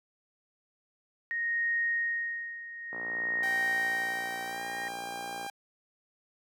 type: tone with tremolo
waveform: sine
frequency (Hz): 1864.7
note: A#6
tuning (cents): 0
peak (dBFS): -26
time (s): 1.31-4.88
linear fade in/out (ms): 0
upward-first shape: sine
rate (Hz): 0.54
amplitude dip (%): 80
type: click train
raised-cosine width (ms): 1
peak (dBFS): -28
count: 150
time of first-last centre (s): 2.93-5.464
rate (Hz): 58.8
type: tone with pitch glide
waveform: sawtooth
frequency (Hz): 777 to 799.3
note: G5 to G5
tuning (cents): -16 to +33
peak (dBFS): -33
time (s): 3.43-5.5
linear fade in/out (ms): 2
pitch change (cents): +49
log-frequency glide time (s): 4.45-4.63
effects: high-pass 200 Hz 12 dB/octave